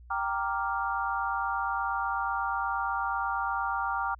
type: chord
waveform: sine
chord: G minor seventh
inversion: none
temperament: equal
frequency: 784 / 932.3 / 1174.7 / 1396.9 Hz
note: G5 / Bb5 / D6 / F6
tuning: 0 / 0 / 0 / 0 cents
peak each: -33 dBFS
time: 0.1-4.15 s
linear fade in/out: 10 ms
effects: added 60 Hz sine -48 dBFS peak until 4.19 s